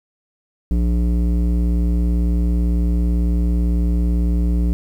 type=tone with low-pass filter; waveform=square; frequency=59 Hz; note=A#1; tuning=22 cents sharp; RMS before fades=-17 dBFS; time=0.71-4.73 s; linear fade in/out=0 ms; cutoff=270 Hz; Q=1.3; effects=8-bit